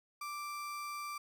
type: tone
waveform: 35% pulse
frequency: 1174.7 Hz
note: D6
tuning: in tune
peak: -38 dBFS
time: 0.21-1.18 s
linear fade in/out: 5 ms
effects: none